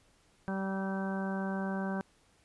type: harmonic tone with a mistuned harmonic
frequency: 193 Hz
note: G3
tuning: 27 cents flat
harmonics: 1 / 2 / 3 / 4 / 5 / 6 / 7 / 8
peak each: -33 / -42 / -42 / -43 / -45 / -49 / -52 / -43 dBFS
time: 0.48-2.01 s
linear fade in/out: 0 ms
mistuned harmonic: 7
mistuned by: -38 cents
effects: pink hiss -67 dBFS RMS until 2.44 s + resampled to 24000 Hz